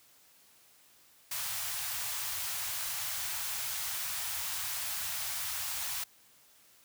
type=band-stop noise; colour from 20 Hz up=white; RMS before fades=-36 dBFS; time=1.31-6.04 s; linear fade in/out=5 ms; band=120 to 730 Hz; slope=24 dB/octave; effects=white hiss -62 dBFS RMS until 6.84 s + high-pass 60 Hz 12 dB/octave